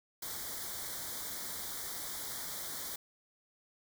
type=band-stop noise; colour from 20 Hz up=white; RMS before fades=-41 dBFS; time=0.22-2.96 s; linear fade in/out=5 ms; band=2200 to 3200 Hz; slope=96 dB/octave; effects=none